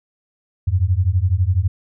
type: beating tone pair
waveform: sine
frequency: 86 / 98 Hz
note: F2 / G2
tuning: -26 / 0 cents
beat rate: 12 Hz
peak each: -17 dBFS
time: 0.67-1.68 s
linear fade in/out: 10 ms
effects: none